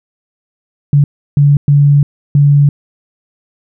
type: tone bursts at uneven times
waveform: sine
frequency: 143.5 Hz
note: D3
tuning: 40 cents flat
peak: -4 dBFS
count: 4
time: 0.93-1.04 / 1.37-1.57 / 1.68-2.03 / 2.35-2.69 s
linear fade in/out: 2 ms
effects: none